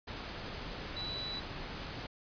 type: tone in noise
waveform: sine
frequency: 3951 Hz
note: B7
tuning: in tune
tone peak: -38 dBFS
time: 0.96-1.4 s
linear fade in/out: 10 ms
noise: pink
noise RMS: -42 dBFS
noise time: 0.07-2.07 s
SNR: +1 dB
effects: resampled to 11025 Hz